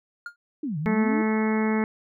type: tone with exponential decay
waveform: triangle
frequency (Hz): 1414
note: F6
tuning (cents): +21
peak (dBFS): -27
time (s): 0.26-0.36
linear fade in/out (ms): 2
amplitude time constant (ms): 21
type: exponential two-way sweep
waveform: sine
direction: down then up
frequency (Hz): 325.7 to 144 to 325.7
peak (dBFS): -26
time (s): 0.63-1.22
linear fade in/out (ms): 5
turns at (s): 0.78
type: harmonic tone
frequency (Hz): 217.8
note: A3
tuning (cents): -17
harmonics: 1 / 2 / 3 / 4 / 5 / 6 / 7 / 8 / 9 / 10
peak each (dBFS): -22 / -28 / -39 / -33 / -39 / -38 / -42 / -38 / -39 / -35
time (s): 0.86-1.84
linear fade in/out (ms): 0
effects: none